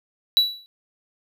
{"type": "tone with exponential decay", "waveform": "triangle", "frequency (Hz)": 3931, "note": "B7", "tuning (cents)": -9, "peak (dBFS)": -9, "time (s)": [0.37, 0.66], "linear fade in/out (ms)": 0, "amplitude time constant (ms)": 61, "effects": []}